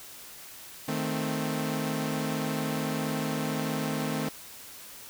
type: chord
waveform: sawtooth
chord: A diminished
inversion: second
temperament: equal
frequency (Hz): 155.56 / 220 / 261.6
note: Eb3 / A3 / C4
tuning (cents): 0 / 0 / 0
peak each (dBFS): -29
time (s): 0.88-4.29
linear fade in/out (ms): 5
effects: white hiss -46 dBFS RMS until 5.09 s